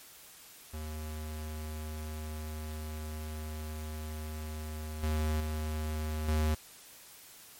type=tone with level steps; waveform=square; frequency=77.3 Hz; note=D#2; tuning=11 cents flat; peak=-38 / -29 / -33 / -27 dBFS; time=0.73-6.55 s; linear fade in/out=10 ms; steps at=5.03 / 5.4 / 6.28 s; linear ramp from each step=5 ms; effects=white hiss -53 dBFS RMS until 7.59 s + MP3 64 kbps